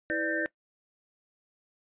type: tone cluster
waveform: sine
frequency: 325.5 / 500 / 590 / 1564 / 1806 Hz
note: E4 / B4 / D5 / G6 / A6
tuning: -22 / +21 / +8 / -4 / +45 cents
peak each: -33 / -38 / -34 / -33 / -33 dBFS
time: 0.1-0.46 s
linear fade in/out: 0 ms
effects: noise-tail reverb RT60 0.1 s tail -20 dB re dry + resampled to 8000 Hz